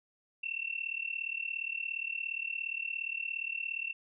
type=tone with amplitude modulation; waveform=sine; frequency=2700 Hz; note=E7; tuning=41 cents sharp; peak=-30 dBFS; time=0.43-3.93 s; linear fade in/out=10 ms; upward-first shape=sine; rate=37.2 Hz; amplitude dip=90%; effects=none